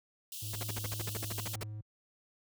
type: high-pass noise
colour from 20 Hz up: white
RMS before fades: -43 dBFS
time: 0.32-1.55 s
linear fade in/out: 2 ms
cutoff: 2700 Hz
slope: 96 dB/octave
type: tone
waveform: triangle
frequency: 106.5 Hz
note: G#2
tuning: 44 cents sharp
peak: -37 dBFS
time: 0.42-1.81 s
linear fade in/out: 5 ms
type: noise bursts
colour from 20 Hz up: pink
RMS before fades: -38 dBFS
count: 15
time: 0.53-1.635 s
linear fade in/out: 5 ms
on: 27 ms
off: 50 ms
effects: high-pass 60 Hz 12 dB/octave